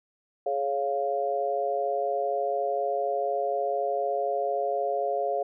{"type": "chord", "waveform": "sine", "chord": "Db major", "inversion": "second", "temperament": "equal with one note detuned", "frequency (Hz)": [421.1, 554.4, 698.5], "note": ["Ab4", "Db5", "F5"], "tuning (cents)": [24, 0, 0], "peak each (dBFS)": [-31, -29, -28], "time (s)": [0.46, 5.43], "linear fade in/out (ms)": 5, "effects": []}